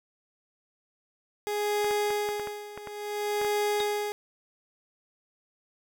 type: tone with tremolo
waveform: 30% pulse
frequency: 415.3 Hz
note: G#4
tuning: in tune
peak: -22 dBFS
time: 1.47-4.12 s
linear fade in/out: 0 ms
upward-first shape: sine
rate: 0.58 Hz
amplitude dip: 85%
type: clicks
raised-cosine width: 0.5 ms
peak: -22 dBFS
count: 11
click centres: 1.845 / 1.91 / 2.105 / 2.289 / 2.397 / 2.473 / 2.776 / 2.873 / 3.415 / 3.448 / 3.804 s
type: tone with exponential decay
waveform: sine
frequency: 3729 Hz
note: A#7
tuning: in tune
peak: -28 dBFS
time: 3.8-3.9 s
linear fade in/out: 0 ms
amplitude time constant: 21 ms
effects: none